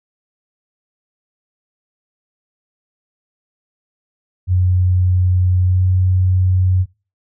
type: tone with pitch glide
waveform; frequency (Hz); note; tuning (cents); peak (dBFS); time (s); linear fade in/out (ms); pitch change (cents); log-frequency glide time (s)
sine; 91.1 to 92.32; F#2 to F#2; -26 to -3; -11; 4.47-6.86; 50; +23; 5.63-5.83
effects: noise-tail reverb RT60 0.3 s tail -19 dB re dry